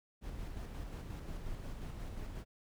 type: noise with tremolo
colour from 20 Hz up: brown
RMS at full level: -42 dBFS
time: 0.21-2.45 s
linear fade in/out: 50 ms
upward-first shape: square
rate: 5.6 Hz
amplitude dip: 30%
effects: none